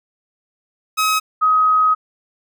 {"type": "tone pair in turn", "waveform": ["sawtooth", "sine"], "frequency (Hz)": [1273, 1262.7], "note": ["D#6", "D#6"], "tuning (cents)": [39, 25], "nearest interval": "unison", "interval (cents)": 14, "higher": "first", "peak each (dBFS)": -11, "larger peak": "neither", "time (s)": [[0.97, 1.2], [1.41, 1.95]], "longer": "second", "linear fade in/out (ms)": 20, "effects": []}